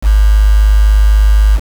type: tone with quantisation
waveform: sine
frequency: 51.91 Hz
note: G#1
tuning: in tune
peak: -4 dBFS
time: 0.02-1.6 s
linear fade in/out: 50 ms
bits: 4
effects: none